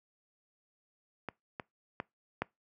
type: clicks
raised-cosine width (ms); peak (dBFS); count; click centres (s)
0.5; -22 / -23 / -20 / -16; 4; 1.287 / 1.598 / 2.001 / 2.42
effects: noise-tail reverb RT60 0.2 s tail -24 dB re dry + high-pass 100 Hz 12 dB/octave